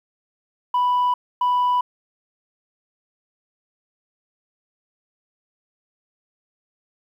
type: tone pair in turn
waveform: sine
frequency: 987.8 / 987.8 Hz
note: B5 / B5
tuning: 0 / 0 cents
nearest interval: unison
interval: 0 cents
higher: neither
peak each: -14 dBFS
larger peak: neither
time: 0.74-1.14 / 1.41-1.81 s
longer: neither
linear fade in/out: 5 ms
effects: tanh soft clip ceiling -15 dBFS + 9-bit